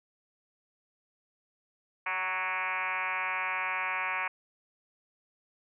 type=tone with frequency modulation; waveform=sine; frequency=1661.2 Hz; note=G#6; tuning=in tune; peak=-29 dBFS; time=2.06-4.28 s; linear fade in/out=5 ms; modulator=183 Hz; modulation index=4.6; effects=none